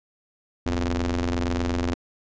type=ring-modulated tone; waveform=sawtooth; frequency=88.4 Hz; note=F2; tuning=22 cents sharp; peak=-16 dBFS; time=0.66-1.94 s; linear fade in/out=0 ms; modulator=166 Hz; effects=resampled to 16000 Hz